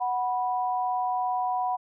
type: tone pair together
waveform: sine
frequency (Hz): 740 / 982.7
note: F#5 / B5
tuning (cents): 0 / -9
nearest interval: perfect fourth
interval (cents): 491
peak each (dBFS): -26 / -29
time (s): 0-1.77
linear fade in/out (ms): 20
effects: none